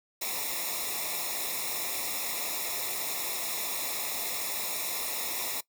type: noise with comb filter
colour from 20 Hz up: white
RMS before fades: -33 dBFS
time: 0.21-5.61 s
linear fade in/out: 10 ms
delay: 0.65 ms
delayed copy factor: -0.9
effects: noise-tail reverb RT60 0.1 s tail -20 dB re dry